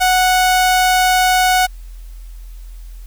sawtooth tone, 738 Hz, F#5, 5 cents flat, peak -7 dBFS, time 0-1.67 s, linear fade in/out 20 ms, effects added 42 Hz sine -30 dBFS peak until 3.06 s + white hiss -51 dBFS RMS until 3.06 s

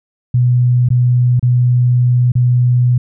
sine tone with dropouts, 123.47 Hz, B2, in tune, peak -8 dBFS, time 0.34-2.98 s, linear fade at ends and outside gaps 5 ms, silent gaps 0.888-0.903 / 1.396-1.427 / 2.32-2.353 s, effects none

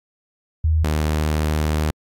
sine / sawtooth tone pair in turn, 79.2 / 76.81 Hz, D#2 / D#2, +31 / -22 cents, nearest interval minor second, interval 53 cents, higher first, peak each -14 dBFS, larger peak neither, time 0.64-0.84 / 0.84-1.91 s, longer second, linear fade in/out 5 ms, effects AAC 64 kbps

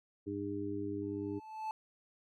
harmonic tone, 101.1 Hz, G#2, 46 cents flat, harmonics 1 / 2 / 3 / 4, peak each -45 / -48 / -38 / -41 dBFS, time 0.26-1.4 s, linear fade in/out 20 ms
triangle tone with exponential growth, 873 Hz, A5, 14 cents flat, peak -32 dBFS, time 1.02-1.71 s, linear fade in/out 1 ms, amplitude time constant 150 ms
effects none

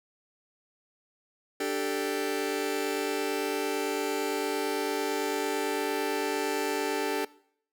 sawtooth chord, D suspended fourth, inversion none, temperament just, 293.7 / 391.6 / 440.5 Hz, D4 / G4 / A4, 0 / -2 / +2 cents, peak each -29 / -28 / -28 dBFS, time 1.6-7.25 s, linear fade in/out 5 ms, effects noise-tail reverb RT60 0.6 s tail -20 dB re dry

